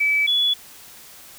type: tone pair in turn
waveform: sine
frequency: 2300 / 3410 Hz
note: D7 / G#7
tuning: -37 / +45 cents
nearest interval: perfect fifth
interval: 682 cents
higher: second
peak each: -16 dBFS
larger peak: neither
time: 0-0.27 / 0.27-0.54 s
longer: neither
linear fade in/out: 10 ms
effects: white hiss -44 dBFS RMS until 1.38 s